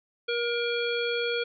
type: harmonic tone with a mistuned harmonic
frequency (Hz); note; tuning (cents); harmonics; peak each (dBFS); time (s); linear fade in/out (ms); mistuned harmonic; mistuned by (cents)
474.3; A#4; +30; 1 / 3 / 5 / 7 / 9; -28 / -33 / -34 / -34 / -40; 0.28-1.44; 10; 9; +35
effects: none